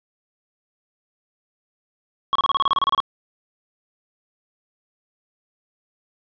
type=tone bursts; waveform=square; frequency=1103 Hz; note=C#6; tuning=9 cents flat; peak=-16 dBFS; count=13; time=2.33-3.002 s; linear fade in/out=0 ms; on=24 ms; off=30 ms; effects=resampled to 11025 Hz + 9-bit